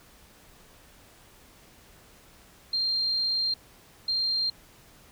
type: tone bursts at uneven times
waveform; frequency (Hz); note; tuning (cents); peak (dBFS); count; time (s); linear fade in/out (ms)
sine; 4186; C8; 0; -24; 2; 2.73-3.54 / 4.08-4.5; 5
effects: pink hiss -55 dBFS RMS until 5.11 s